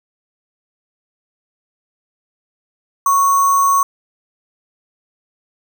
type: tone with sample-and-hold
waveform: sine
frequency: 1108 Hz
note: C#6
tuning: 1 cent flat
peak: -10 dBFS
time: 3.06-3.83 s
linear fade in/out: 2 ms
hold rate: 7350 Hz
effects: none